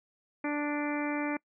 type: harmonic tone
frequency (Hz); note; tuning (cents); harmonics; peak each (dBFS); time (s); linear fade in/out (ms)
293.7; D4; 0; 1 / 2 / 3 / 4 / 5 / 6 / 7 / 8; -31 / -38 / -39 / -43 / -43 / -43 / -41 / -42; 0.44-1.37; 5
effects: noise-tail reverb RT60 0.1 s tail -25 dB re dry